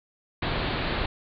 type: low-pass noise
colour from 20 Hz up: pink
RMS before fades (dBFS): -28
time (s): 0.42-1.06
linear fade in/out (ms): 5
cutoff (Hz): 4400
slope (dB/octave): 96
effects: none